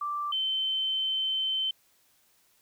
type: tone pair in turn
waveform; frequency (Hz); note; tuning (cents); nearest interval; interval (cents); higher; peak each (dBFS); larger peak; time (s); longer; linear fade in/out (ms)
sine; 1174 / 3083; D6 / G7; -1 / -29; octave + perfect fourth; 1672; second; -29 / -26; second; 0.01-0.32 / 0.32-1.71; second; 5
effects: white hiss -66 dBFS RMS until 2.61 s